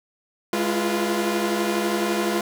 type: tone cluster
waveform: sawtooth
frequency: 208.7 / 338 / 350 / 490.5 Hz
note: G#3 / E4 / F4 / B4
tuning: +9 / +43 / +4 / -12 cents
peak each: -22 / -25 / -21 / -26 dBFS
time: 0.53-2.41 s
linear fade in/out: 2 ms
effects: none